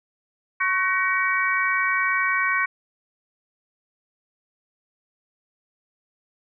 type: harmonic tone with a mistuned harmonic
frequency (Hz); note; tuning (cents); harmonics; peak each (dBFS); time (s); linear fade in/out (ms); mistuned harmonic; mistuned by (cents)
377.9; F#4; +37; 3 / 4 / 5 / 6; -25 / -25 / -25 / -25; 0.6-2.66; 10; 3; -46
effects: none